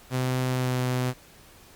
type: tone with pitch glide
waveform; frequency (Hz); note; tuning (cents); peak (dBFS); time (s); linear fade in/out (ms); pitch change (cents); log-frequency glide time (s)
sawtooth; 128.1 to 126.41; C3 to B2; -36 to +41; -20; 0.1-1.14; 50; -23; 0.51-0.77
effects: pink hiss -52 dBFS RMS until 1.75 s + Opus 48 kbps